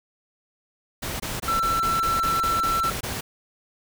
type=noise bursts; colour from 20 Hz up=pink; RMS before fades=-30 dBFS; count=11; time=1.02-3.21 s; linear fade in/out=10 ms; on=180 ms; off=21 ms
type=tone; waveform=triangle; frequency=1340 Hz; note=E6; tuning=28 cents sharp; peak=-19 dBFS; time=1.48-2.9 s; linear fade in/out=2 ms
effects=none